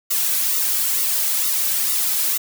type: noise with flanger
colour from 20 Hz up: blue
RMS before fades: -20 dBFS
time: 0.1-2.38 s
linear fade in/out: 10 ms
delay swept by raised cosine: 1.2 to 2.9 ms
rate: 2.2 Hz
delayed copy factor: -0.95
effects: none